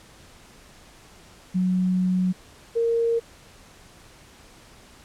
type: tone pair in turn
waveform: sine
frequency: 183.7 / 462.9 Hz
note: F#3 / A#4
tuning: -12 / -12 cents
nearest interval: octave + major third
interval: 1600 cents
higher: second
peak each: -19 dBFS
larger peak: neither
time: 1.54-2.33 / 2.75-3.2 s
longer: first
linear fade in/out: 20 ms
effects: pink hiss -50 dBFS RMS until 5.04 s + low-pass 10000 Hz 12 dB/octave